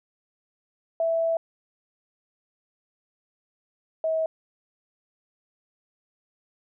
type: tone pair in turn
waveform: sine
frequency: 659.3 / 641.6 Hz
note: E5 / E5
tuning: 0 / -47 cents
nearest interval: unison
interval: 47 cents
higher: first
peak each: -21 / -22 dBFS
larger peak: first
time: 1-1.37 / 4.04-4.26 s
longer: first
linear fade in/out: 2 ms
effects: none